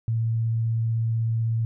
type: tone with vibrato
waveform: sine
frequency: 113.7 Hz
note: A#2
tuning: 43 cents flat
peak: -21 dBFS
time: 0.08-1.65 s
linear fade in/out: 0 ms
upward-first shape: triangle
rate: 16 Hz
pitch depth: 11 cents each way
effects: none